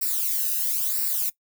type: noise with flanger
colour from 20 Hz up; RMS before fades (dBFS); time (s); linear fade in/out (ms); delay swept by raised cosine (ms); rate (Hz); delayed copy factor
violet; -25; 0.01-1.3; 10; 0.3 to 0.91; 1; -0.85
effects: noise-tail reverb RT60 0.1 s tail -20 dB re dry